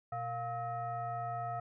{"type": "tone with frequency modulation", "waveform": "sine", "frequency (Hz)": 704, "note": "F5", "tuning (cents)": 14, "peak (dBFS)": -35, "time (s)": [0.12, 1.6], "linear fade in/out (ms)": 5, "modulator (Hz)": 583, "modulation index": 0.92, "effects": []}